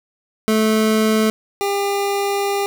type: tone pair in turn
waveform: 25% pulse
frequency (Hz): 218 / 400.7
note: A3 / G4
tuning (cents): -16 / +38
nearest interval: major seventh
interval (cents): 1054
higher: second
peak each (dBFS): -10 / -14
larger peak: first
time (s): 0.48-1.3 / 1.61-2.66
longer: second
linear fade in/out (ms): 0
effects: none